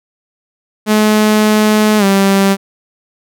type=tone with pitch glide; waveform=sawtooth; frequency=213.6 to 195.87 Hz; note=G#3 to G3; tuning=+49 to -1 cents; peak=-4 dBFS; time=0.86-2.57 s; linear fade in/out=50 ms; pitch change=-150 cents; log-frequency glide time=1.98-2.04 s; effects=none